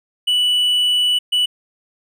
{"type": "tone bursts at uneven times", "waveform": "triangle", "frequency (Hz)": 2960, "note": "F#7", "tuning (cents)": 0, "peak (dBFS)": -12, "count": 2, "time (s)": [[0.27, 1.19], [1.32, 1.46]], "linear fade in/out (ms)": 10, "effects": []}